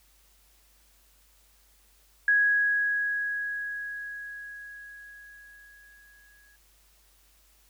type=tone with exponential decay; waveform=sine; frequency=1661.2 Hz; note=G#6; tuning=in tune; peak=-18 dBFS; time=2.28-6.56 s; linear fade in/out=2 ms; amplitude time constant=930 ms; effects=added 50 Hz sine -63 dBFS peak until 7.69 s + white hiss -63 dBFS RMS until 7.69 s